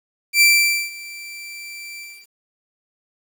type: tone with ADSR envelope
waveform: sawtooth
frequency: 2343 Hz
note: D7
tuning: 5 cents flat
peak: -6 dBFS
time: 0.33-2.29 s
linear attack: 80 ms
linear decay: 490 ms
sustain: -23 dB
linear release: 300 ms
effects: 8-bit